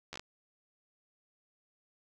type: slowing click train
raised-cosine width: 0.2 ms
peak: -24 dBFS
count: 5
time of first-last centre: 0.13-0.195 s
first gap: 12 ms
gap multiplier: 1.21
effects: none